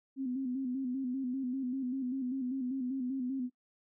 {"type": "tone with vibrato", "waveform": "sine", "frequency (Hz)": 258.7, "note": "C4", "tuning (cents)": -19, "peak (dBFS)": -32, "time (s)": [0.16, 3.5], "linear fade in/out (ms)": 50, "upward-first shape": "square", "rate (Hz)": 5.1, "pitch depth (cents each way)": 64, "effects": ["noise-tail reverb RT60 0.1 s tail -19 dB re dry"]}